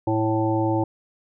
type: harmonic tone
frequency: 110 Hz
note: A2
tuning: in tune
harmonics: 1 / 3 / 5 / 7 / 8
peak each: -25 / -22 / -28 / -30 / -28 dBFS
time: 0.07-0.84 s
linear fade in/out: 5 ms
effects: none